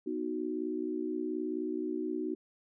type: chord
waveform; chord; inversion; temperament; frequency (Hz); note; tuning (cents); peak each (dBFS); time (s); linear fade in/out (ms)
sine; B major; none; equal; 246.9 / 311.1 / 370; B3 / D#4 / F#4; 0 / 0 / 0; -39 / -35 / -36; 0.06-2.35; 10
effects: none